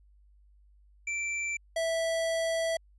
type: tone pair in turn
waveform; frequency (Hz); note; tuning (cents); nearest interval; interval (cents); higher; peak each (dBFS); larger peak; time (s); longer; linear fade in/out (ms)
square; 2341 / 656.9; D7 / E5; -6 / -6; octave + minor seventh; 2200; first; -31 / -28; second; 1.07-1.57 / 1.76-2.77; second; 5
effects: added 50 Hz sine -57 dBFS peak until 2.98 s + resampled to 24000 Hz